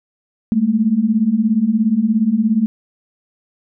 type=beating tone pair; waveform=sine; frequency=207.4 / 224.4 Hz; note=G#3 / A3; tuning=-2 / +34 cents; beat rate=17 Hz; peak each=-17 / -14 dBFS; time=0.52-2.66 s; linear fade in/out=0 ms; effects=none